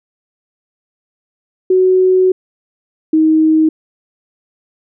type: tone pair in turn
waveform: sine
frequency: 371.8 / 315 Hz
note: F#4 / D#4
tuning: +8 / +21 cents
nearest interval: minor third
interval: 287 cents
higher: first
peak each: -7 dBFS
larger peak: neither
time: 1.7-2.32 / 3.13-3.69 s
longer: first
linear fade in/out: 5 ms
effects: none